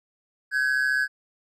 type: tone pair together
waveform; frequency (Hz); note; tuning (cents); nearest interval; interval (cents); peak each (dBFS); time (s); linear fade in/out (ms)
triangle; 1532 / 1666.3; G6 / G#6; -40 / +5; minor second; 145; -22; 0.51-1.08; 50
effects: none